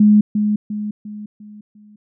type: tone with echo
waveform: sine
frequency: 209.8 Hz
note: G#3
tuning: 18 cents sharp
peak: -7 dBFS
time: 0-0.21 s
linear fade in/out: 5 ms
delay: 350 ms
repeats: 5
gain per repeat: -7 dB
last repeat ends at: 1.96 s
effects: none